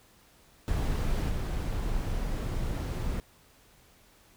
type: noise with level steps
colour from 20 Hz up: brown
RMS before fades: -28 / -31 dBFS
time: 0.68-3.2 s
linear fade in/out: 0 ms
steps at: 1.29 s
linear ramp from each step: 10 ms
effects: pink hiss -60 dBFS RMS until 4.36 s